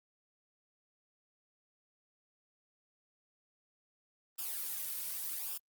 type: noise with flanger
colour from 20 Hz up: blue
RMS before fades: -39 dBFS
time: 4.38-5.58 s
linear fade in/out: 10 ms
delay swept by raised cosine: 0.48 to 2.58 ms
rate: 0.87 Hz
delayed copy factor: -0.75
effects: Opus 32 kbps